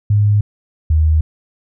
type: tone pair in turn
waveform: sine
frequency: 103.83 / 78.14 Hz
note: G#2 / D#2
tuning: 0 / +8 cents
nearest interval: perfect fourth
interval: 492 cents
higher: first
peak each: -9 dBFS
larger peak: neither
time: 0.1-0.41 / 0.9-1.21 s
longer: neither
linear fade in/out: 5 ms
effects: none